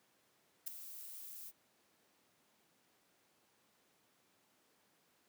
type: noise with ADSR envelope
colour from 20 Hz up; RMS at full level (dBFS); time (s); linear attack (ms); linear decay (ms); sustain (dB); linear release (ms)
violet; -37; 0.66-1.52; 16; 6; -13; 38
effects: pink hiss -73 dBFS RMS until 5.28 s + high-pass 200 Hz 12 dB/octave